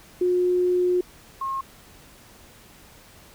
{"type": "tone pair in turn", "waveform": "sine", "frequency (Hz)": [359.8, 1075.9], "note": ["F#4", "C6"], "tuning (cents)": [-48, 48], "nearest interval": "octave + perfect fifth", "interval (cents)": 1896, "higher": "second", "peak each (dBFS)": [-18, -25], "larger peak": "first", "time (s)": [[0.21, 1.01], [1.41, 1.61]], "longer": "first", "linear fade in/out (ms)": 5, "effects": ["pink hiss -50 dBFS RMS until 3.34 s"]}